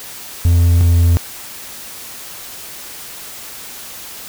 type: tone pair in turn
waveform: triangle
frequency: 85.8 / 85.49 Hz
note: F2 / F2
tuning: -30 / -36 cents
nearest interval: unison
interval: 6 cents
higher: first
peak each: -6 dBFS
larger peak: neither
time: 0.45-0.81 / 0.81-1.17 s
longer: neither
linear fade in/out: 0 ms
effects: white hiss -32 dBFS RMS until 4.28 s